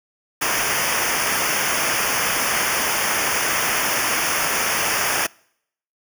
pink noise with comb filter, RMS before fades -21 dBFS, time 0.41-5.27 s, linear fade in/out 10 ms, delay 0.25 ms, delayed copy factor -0.95, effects noise-tail reverb RT60 0.7 s tail -26 dB re dry

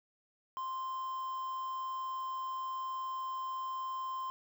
triangle tone with quantisation, 1046.5 Hz, C6, in tune, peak -34 dBFS, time 0.57-4.3 s, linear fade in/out 0 ms, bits 9, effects none

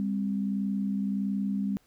sine tone pair together, 200.1 / 261.6 Hz, G3 / C4, +36 / 0 cents, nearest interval perfect fourth, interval 464 cents, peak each -27 / -34 dBFS, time 0-1.77 s, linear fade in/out 0 ms, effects pink hiss -66 dBFS RMS until 1.86 s

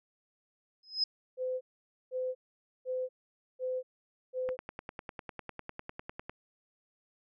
sine tone with exponential growth, 5090 Hz, D#8, 39 cents sharp, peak -23 dBFS, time 0.83-1.04 s, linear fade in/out 5 ms, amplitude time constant 44 ms
sine tone bursts, 511 Hz, C5, 41 cents flat, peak -31 dBFS, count 5, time 1.37-4.57 s, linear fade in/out 50 ms, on 240 ms, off 500 ms
click train, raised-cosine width 0.5 ms, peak -25 dBFS, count 19, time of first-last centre 4.49-6.295 s, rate 9.97 Hz
effects none

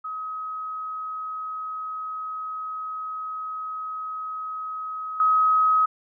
sine tone with level steps, 1270 Hz, D#6, 35 cents sharp, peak -29 / -16 dBFS, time 0.04-5.86 s, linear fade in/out 10 ms, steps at 5.2 s, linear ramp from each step 2 ms, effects none

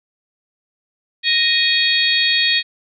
harmonic tone with a mistuned harmonic, 622.3 Hz, D#5, in tune, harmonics 3 / 4 / 5 / 6 / 7, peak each -20 / -20 / -20 / -20 / -20 dBFS, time 1.23-2.63 s, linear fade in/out 50 ms, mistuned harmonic 5, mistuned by +96 cents, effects none

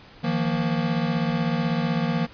square chord, Eb suspended second, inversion none, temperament equal with one note detuned, 158.56 / 174.61 / 233.1 Hz, Eb3 / F3 / Bb3, +33 / 0 / 0 cents, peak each -27 dBFS, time 0.23-2.27 s, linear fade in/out 20 ms, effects pink hiss -48 dBFS RMS until 2.33 s + resampled to 11025 Hz

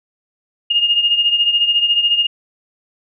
sine beating tone pair, 2838 / 2852 Hz, F7 / F7, +27 / +36 cents, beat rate 14 Hz, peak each -13 / -19 dBFS, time 0.7-2.27 s, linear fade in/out 10 ms, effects none

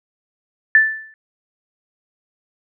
sine tone with exponential decay, 1760 Hz, A6, in tune, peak -5 dBFS, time 0.75-1.14 s, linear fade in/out 1 ms, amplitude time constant 83 ms, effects none

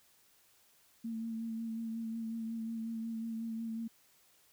sine tone with vibrato, 226.2 Hz, A3, 48 cents sharp, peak -36 dBFS, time 1.04-3.88 s, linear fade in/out 10 ms, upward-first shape sine, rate 5.5 Hz, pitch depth 24 cents each way, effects white hiss -67 dBFS RMS until 4.52 s

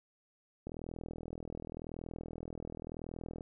click train, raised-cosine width 2 ms, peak -29 dBFS, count 113, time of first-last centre 0.67-3.408 s, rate 40.9 Hz, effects none

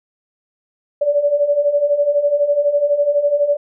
sine beating tone pair, 570 / 582 Hz, C#5 / D5, +48 / -16 cents, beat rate 12 Hz, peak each -19 / -14 dBFS, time 1.01-3.57 s, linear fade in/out 10 ms, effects none

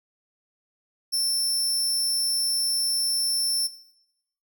sawtooth tone, 5370 Hz, E8, 31 cents sharp, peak -19 dBFS, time 1.12-3.68 s, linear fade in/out 20 ms, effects noise-tail reverb RT60 0.8 s tail -17 dB re dry

